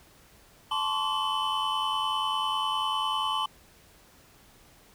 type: tone cluster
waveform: triangle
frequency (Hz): 872 / 1051 / 1141 / 3028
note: A5 / C6 / C#6 / F#7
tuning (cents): -16 / +7 / +50 / +39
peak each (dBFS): -30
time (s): 0.71-3.46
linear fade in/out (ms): 5
effects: pink hiss -57 dBFS RMS until 4.94 s